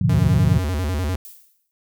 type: chord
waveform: sine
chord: G# diminished seventh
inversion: none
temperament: equal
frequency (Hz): 103.83 / 123.47 / 146.83 / 174.61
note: G#2 / B2 / D3 / F3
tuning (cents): 0 / 0 / 0 / 0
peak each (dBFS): -20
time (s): 0.01-0.58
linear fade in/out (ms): 5
type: tone with vibrato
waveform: square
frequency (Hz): 82.41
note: E2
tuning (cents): 0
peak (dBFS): -21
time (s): 0.09-1.16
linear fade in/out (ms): 5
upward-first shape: square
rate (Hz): 10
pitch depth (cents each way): 200
type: noise with exponential decay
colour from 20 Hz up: violet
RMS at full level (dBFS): -37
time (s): 1.25-1.71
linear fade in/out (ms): 0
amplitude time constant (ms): 100
effects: none